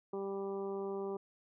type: harmonic tone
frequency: 196.5 Hz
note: G3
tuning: 4 cents sharp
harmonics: 1 / 2 / 3 / 4 / 5 / 6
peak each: -45 / -37 / -50 / -49 / -51 / -53 dBFS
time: 0.13-1.17 s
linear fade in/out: 5 ms
effects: none